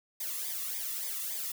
blue noise with flanger, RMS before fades -36 dBFS, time 0.2-1.52 s, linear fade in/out 5 ms, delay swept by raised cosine 0.7 to 1.32 ms, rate 3.5 Hz, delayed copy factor -0.8, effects none

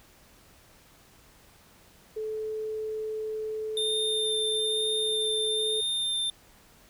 sine tone, 434.3 Hz, A4, 23 cents flat, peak -30 dBFS, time 2.16-5.81 s, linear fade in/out 10 ms
square tone with vibrato, 3609 Hz, A7, 43 cents sharp, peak -27 dBFS, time 3.77-6.3 s, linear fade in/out 2 ms, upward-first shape sine, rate 1.1 Hz, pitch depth 12 cents each way
effects pink hiss -57 dBFS RMS until 6.89 s

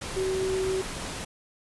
sine tone in noise, 378.5 Hz, F#4, 39 cents sharp, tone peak -25 dBFS, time 0.16-0.82 s, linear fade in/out 10 ms, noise pink, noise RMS -35 dBFS, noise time 0.01-1.25 s, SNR +7 dB, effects resampled to 24000 Hz

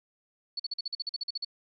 sine tone bursts, 4435 Hz, C#8, in tune, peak -30 dBFS, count 13, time 0.57-1.448 s, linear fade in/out 5 ms, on 26 ms, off 45 ms, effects none

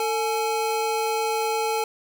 square tone pair together, 448.6 / 845 Hz, A4 / G#5, +34 / +30 cents, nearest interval major seventh, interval 1096 cents, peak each -26 dBFS, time 0-1.84 s, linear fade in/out 2 ms, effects none

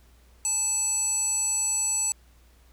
square tone with band-pass filter, 870 Hz, A5, 20 cents flat, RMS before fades -26 dBFS, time 0.45-2.12 s, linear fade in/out 0 ms, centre 7800 Hz, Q 8.8, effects added 60 Hz sine -54 dBFS peak until 2.72 s + pink hiss -62 dBFS RMS until 2.72 s

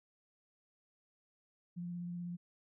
sine tone with vibrato, 174.7 Hz, F3, 1 cent sharp, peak -39 dBFS, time 1.76-2.37 s, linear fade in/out 20 ms, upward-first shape sine, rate 16 Hz, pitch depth 14 cents each way, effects none

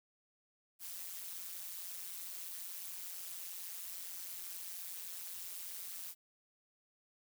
blue noise with amplitude modulation, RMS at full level -42 dBFS, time 0.79-6.15 s, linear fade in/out 50 ms, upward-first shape sine, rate 179 Hz, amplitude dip 85%, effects none

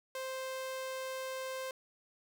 sawtooth tone, 523.3 Hz, C5, in tune, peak -34 dBFS, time 0.15-1.71 s, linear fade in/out 2 ms, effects none

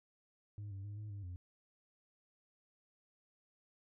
sine tone with pitch steps, 103.4 / 97.6 / 102.8 / 106 / 100.7 / 89.6 Hz, G#2 / G2 / G#2 / G#2 / G2 / F2, -7 / -7 / -17 / +36 / +47 / +45 cents, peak -40 dBFS, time 0.58-1.36 s, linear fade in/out 0 ms, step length 130 ms, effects tanh soft clip ceiling -42 dBFS

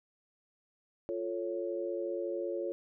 sine chord, F augmented, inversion none, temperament equal, 349.2 / 440 / 554.4 Hz, F4 / A4 / C#5, 0 / 0 / 0 cents, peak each -36 / -39 / -37 dBFS, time 1.09-2.72 s, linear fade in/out 0 ms, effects none

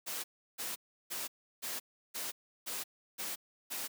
white noise bursts, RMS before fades -39 dBFS, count 8, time 0.06-3.88 s, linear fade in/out 20 ms, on 180 ms, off 340 ms, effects high-pass 200 Hz 12 dB/octave

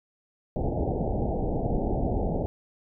pink low-pass noise, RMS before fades -27 dBFS, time 0.56-2.46 s, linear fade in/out 0 ms, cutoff 820 Hz, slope 96 dB/octave, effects none

